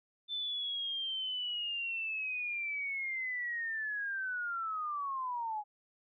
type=linear sweep; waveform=sine; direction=down; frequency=3549 to 822 Hz; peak=-34 dBFS; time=0.28-5.64 s; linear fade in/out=50 ms; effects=none